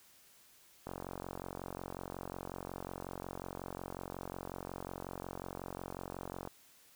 click train, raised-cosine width 1 ms, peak -27 dBFS, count 256, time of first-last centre 0.87-6.474 s, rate 45.5 Hz, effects white hiss -63 dBFS RMS until 6.95 s

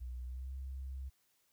sine tone with pitch glide, 61.74 to 66.17 Hz, B1 to C2, 0 to +20 cents, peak -40 dBFS, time 0-1.1 s, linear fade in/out 20 ms, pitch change +120 cents, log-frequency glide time 0.24-0.52 s, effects white hiss -75 dBFS RMS until 1.52 s

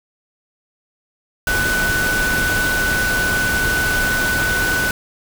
sine tone in noise, 1493 Hz, F#6, 15 cents sharp, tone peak -17 dBFS, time 1.47-4.91 s, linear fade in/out 2 ms, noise pink, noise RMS -22 dBFS, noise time 1.47-4.91 s, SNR +2 dB, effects none

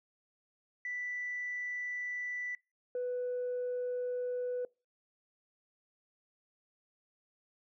sine tone pair in turn, 1975.5 / 495.3 Hz, B6 / B4, 0 / +5 cents, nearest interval 2 octaves, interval 2395 cents, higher first, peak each -35 / -31 dBFS, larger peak second, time 0.85-2.55 / 2.95-4.65 s, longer neither, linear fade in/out 2 ms, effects noise-tail reverb RT60 0.3 s tail -26 dB re dry + tanh soft clip ceiling -30 dBFS

